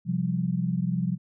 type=chord; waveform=sine; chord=C suspended fourth; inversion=none; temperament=equal with one note detuned; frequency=130.81 / 174.61 / 194.87 Hz; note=C3 / F3 / G3; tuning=0 / 0 / -10 cents; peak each=-30 / -26 / -30 dBFS; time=0.05-1.18 s; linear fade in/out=50 ms; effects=none